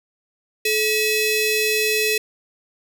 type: ring-modulated tone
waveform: sawtooth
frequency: 1500 Hz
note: F#6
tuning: 23 cents sharp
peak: -11 dBFS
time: 0.65-2.18 s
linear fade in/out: 5 ms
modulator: 1070 Hz
effects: none